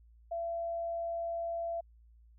sine tone, 675 Hz, E5, 41 cents sharp, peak -33 dBFS, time 0.31-1.81 s, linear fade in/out 10 ms, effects added 57 Hz sine -57 dBFS peak until 2.38 s

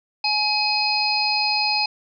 harmonic tone with a mistuned harmonic, 844 Hz, G#5, 28 cents sharp, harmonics 1 / 3 / 5 / 6, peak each -24 / -24 / -24 / -24 dBFS, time 0.24-1.86 s, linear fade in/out 5 ms, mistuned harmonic 6, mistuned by -35 cents, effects none

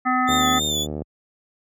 harmonic tone, 254 Hz, B3, 49 cents sharp, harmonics 1 / 3 / 5 / 7 / 8, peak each -23 / -23 / -21 / -29 / -30 dBFS, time 0.05-0.6 s, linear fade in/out 20 ms
30% pulse tone with vibrato, 3538 Hz, A7, 9 cents sharp, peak -19 dBFS, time 0.27-0.87 s, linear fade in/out 50 ms, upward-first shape sine, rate 3.3 Hz, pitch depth 50 cents each way
click train, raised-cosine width 2 ms, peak -16 dBFS, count 56, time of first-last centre 0.29-1.019 s, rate 75.4 Hz
effects high-pass 60 Hz 12 dB/octave

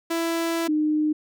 sawtooth / sine tone pair in turn, 332.4 / 305 Hz, E4 / D#4, +15 / -34 cents, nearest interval minor second, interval 149 cents, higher first, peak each -19 dBFS, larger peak neither, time 0.1-0.68 / 0.68-1.13 s, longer first, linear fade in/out 10 ms, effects none

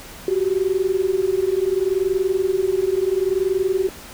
sine tone pair together, 368.6 / 389.3 Hz, F#4 / G4, -7 / -12 cents, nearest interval minor second, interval 95 cents, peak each -20 dBFS, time 0.28-3.89 s, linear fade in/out 2 ms, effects pink hiss -39 dBFS RMS until 4.13 s

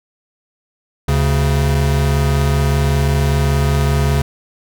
square tone pair together, 73.42 / 138.6 Hz, D2 / C#3, 0 / 0 cents, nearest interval major seventh, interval 1100 cents, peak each -16 dBFS, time 1.08-4.22 s, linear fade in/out 5 ms, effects none

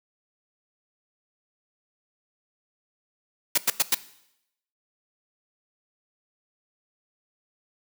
white noise bursts, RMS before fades -20 dBFS, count 4, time 3.55-3.947 s, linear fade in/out 5 ms, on 28 ms, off 95 ms, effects noise-tail reverb RT60 0.8 s tail -17 dB re dry + high-pass 200 Hz 12 dB/octave

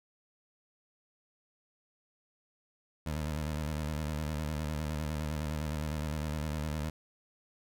20% pulse tone with vibrato, 76.3 Hz, D#2, 33 cents flat, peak -28 dBFS, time 3.06-6.9 s, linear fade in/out 5 ms, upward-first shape square, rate 9.8 Hz, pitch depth 58 cents each way, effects none

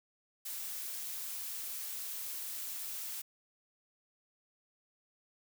blue noise, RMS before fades -41 dBFS, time 0.45-3.22 s, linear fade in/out 10 ms, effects none

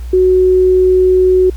sine tone, 370 Hz, F#4, in tune, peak -6 dBFS, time 0.13-1.5 s, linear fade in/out 5 ms, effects added 60 Hz sine -21 dBFS peak until 1.56 s + pink hiss -43 dBFS RMS until 1.56 s

